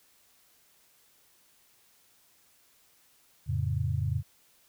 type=chord; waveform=sine; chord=F augmented; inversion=none; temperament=equal; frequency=87.31 / 110 / 138.59 Hz; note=F2 / A2 / C#3; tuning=0 / 0 / 0 cents; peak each=-31 dBFS; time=3.46-4.23 s; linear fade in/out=50 ms; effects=white hiss -64 dBFS RMS until 4.68 s